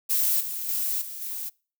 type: noise with level steps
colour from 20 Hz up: violet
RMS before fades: -23 / -32 / -27 / -37 / -33 dBFS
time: 0.09-1.5 s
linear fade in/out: 20 ms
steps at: 0.4 / 0.68 / 1.01 / 1.21 s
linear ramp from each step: 10 ms
effects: noise-tail reverb RT60 0.4 s tail -26 dB re dry